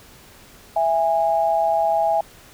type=tone pair together; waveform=sine; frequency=661.8 / 821 Hz; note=E5 / G#5; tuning=+7 / -20 cents; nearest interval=major third; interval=373 cents; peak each=-19 dBFS; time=0.76-2.21 s; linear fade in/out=5 ms; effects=pink hiss -47 dBFS RMS until 2.53 s